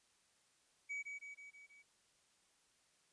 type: tone with echo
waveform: triangle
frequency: 2271 Hz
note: C#7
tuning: 41 cents sharp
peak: -39 dBFS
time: 0.89-1.03 s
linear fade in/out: 20 ms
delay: 160 ms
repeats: 5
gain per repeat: -4 dB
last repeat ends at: 1.83 s
effects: white hiss -74 dBFS RMS until 3.12 s + resampled to 22050 Hz